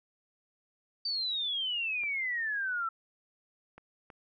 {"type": "exponential sweep", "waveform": "sine", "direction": "down", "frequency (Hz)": [4643, 1321], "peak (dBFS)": -30, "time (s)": [1.05, 2.89], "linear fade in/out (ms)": 5}
{"type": "clicks", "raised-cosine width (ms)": 0.5, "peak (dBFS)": -34, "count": 3, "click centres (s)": [2.036, 3.78, 4.102]}
{"effects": []}